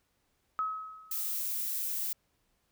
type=tone with exponential decay; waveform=sine; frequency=1280 Hz; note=D#6; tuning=49 cents sharp; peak=-27 dBFS; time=0.59-1.38 s; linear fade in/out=0 ms; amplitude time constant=170 ms
type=noise; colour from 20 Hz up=violet; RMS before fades=-34 dBFS; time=1.11-2.13 s; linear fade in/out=5 ms
effects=pink hiss -75 dBFS RMS until 2.71 s